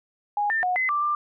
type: tone with pitch steps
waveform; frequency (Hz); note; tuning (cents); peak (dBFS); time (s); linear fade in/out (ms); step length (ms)
sine; 825 / 1795 / 728 / 2039 / 1176 / 1188; G#5 / A6 / F#5 / C7 / D6 / D6; -12 / +34 / -28 / -45 / +2 / +20; -21; 0.37-1.15; 2; 130
effects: none